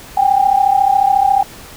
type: tone pair together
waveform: sine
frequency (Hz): 772.9 / 807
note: G5 / G#5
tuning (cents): -25 / -50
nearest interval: minor second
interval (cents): 75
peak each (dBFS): -12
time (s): 0.17-1.43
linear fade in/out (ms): 5
effects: pink hiss -36 dBFS RMS until 1.76 s